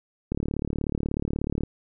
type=click train; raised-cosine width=3 ms; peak=-14 dBFS; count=49; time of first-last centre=0.32-1.635 s; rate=36.5 Hz; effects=none